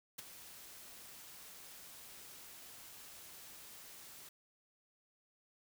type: noise with ADSR envelope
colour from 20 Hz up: white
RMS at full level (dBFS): -43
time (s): 0.18-4.29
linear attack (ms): 10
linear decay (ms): 15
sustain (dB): -11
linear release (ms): 4
effects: none